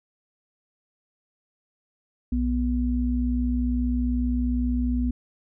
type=tone pair together; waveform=sine; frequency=61.2 / 246 Hz; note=B1 / B3; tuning=-15 / -7 cents; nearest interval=2 octaves; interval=2408 cents; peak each=-24 dBFS; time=2.32-5.11 s; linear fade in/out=5 ms; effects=none